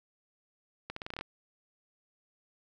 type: accelerating click train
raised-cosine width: 0.3 ms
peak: -22 dBFS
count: 9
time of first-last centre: 0.9-1.21 s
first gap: 64 ms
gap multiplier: 0.85
effects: none